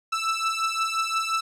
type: beating tone pair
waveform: sawtooth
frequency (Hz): 1318.5 / 1324.2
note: E6 / E6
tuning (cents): 0 / +7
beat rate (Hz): 5.7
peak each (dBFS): -23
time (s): 0.12-1.41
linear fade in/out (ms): 10
effects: low-pass 8000 Hz 12 dB/octave